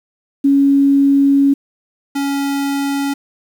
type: tone pair in turn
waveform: sine / square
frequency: 278.1 / 279.3 Hz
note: C#4 / C#4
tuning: +6 / +13 cents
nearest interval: unison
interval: 7 cents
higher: second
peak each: -8 / -17 dBFS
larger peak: first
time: 0.44-1.54 / 2.15-3.14 s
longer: first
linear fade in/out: 10 ms
effects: 7-bit